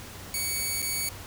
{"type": "tone with dropouts", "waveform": "5% pulse", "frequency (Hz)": 2240, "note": "C#7", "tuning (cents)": 18, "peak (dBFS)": -18, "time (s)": [0.34, 1.09], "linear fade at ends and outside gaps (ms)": 2, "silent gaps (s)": [0.819, 0.825], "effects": ["added 95 Hz sine -48 dBFS peak until 1.26 s", "pink hiss -43 dBFS RMS until 1.26 s"]}